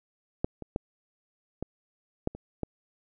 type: clicks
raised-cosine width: 2 ms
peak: -12 / -25 / -15 / -19 / -13 / -27 / -17 dBFS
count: 7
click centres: 0.445 / 0.623 / 0.761 / 1.626 / 2.274 / 2.35 / 2.633 s
effects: none